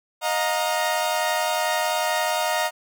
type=chord; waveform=sawtooth; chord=Eb suspended second; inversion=none; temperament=equal with one note detuned; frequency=622.3 / 713.5 / 932.3 Hz; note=Eb5 / F5 / Bb5; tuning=0 / +37 / 0 cents; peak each=-22 dBFS; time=0.21-2.71 s; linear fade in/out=50 ms; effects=none